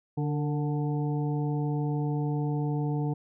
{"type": "harmonic tone with a mistuned harmonic", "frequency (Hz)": 146.83, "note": "D3", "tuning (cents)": 0, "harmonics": [1, 2, 3, 5, 6], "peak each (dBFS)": [-27, -33, -37, -41, -43], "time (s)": [0.17, 3.14], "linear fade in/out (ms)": 10, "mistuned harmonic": 3, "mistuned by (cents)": 43, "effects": []}